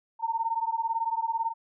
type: beating tone pair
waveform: sine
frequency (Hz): 902 / 920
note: A5 / A#5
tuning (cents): +43 / -23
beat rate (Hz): 18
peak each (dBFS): -29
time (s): 0.19-1.54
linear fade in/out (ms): 50
effects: none